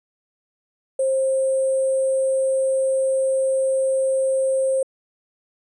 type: tone with sample-and-hold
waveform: sine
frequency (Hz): 530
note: C5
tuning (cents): +22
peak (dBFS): -17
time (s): 0.99-4.83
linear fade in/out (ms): 5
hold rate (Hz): 8820
effects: resampled to 32000 Hz